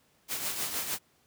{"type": "noise with tremolo", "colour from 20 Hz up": "white", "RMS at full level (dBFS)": -31, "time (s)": [0.28, 0.99], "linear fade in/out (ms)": 50, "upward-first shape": "triangle", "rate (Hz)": 6.5, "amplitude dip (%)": 60, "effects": ["pink hiss -67 dBFS RMS until 1.26 s", "high-pass 80 Hz 12 dB/octave"]}